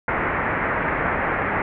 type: low-pass noise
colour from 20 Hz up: white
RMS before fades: -23 dBFS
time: 0.08-1.62 s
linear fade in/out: 2 ms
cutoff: 2100 Hz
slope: 48 dB/octave
effects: none